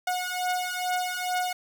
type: beating tone pair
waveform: sawtooth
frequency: 726 / 728.3 Hz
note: F#5 / F#5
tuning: -33 / -28 cents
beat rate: 2.3 Hz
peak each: -26 dBFS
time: 0.07-1.53 s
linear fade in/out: 5 ms
effects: none